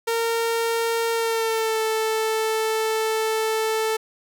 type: tone with pitch glide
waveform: sawtooth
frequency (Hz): 459.6 to 440.4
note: A#4 to A4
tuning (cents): -25 to +2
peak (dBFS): -17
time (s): 0.07-3.97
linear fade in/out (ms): 10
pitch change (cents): -73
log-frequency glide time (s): 1.12-1.81
effects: none